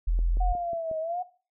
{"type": "tone", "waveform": "sine", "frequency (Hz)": 42.39, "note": "E1", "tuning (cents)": 49, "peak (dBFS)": -21, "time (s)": [0.07, 0.53], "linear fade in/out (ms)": 10}
{"type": "click train", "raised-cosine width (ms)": 2, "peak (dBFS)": -30, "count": 5, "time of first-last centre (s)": [0.19, 0.913], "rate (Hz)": 5.53}
{"type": "exponential two-way sweep", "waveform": "sine", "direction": "down then up", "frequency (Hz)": [739, 629, 739], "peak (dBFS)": -28, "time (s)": [0.4, 1.23], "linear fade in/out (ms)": 10, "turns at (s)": 0.99}
{"effects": ["noise-tail reverb RT60 0.4 s tail -18 dB re dry"]}